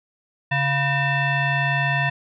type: tone with frequency modulation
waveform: sine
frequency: 978 Hz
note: B5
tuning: 17 cents flat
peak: -18 dBFS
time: 0.51-2.1 s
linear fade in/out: 10 ms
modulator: 838 Hz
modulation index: 1.9
effects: none